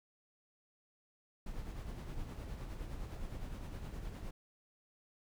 brown noise with tremolo, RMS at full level -42 dBFS, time 1.46-4.31 s, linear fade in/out 5 ms, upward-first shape sine, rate 9.7 Hz, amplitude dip 40%, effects none

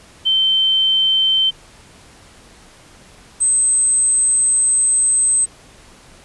sine tone pair in turn, 3100 / 8224 Hz, G7 / C9, -20 / -31 cents, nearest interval octave + perfect fourth, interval 1689 cents, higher second, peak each -12 dBFS, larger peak neither, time 0.25-1.51 / 3.4-5.46 s, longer second, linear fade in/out 20 ms, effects pink hiss -45 dBFS RMS until 6.24 s + resampled to 24000 Hz

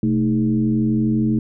sine tone with frequency modulation, 220 Hz, A3, in tune, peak -15 dBFS, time 0.03-1.39 s, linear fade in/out 2 ms, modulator 92.4 Hz, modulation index 0.99, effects none

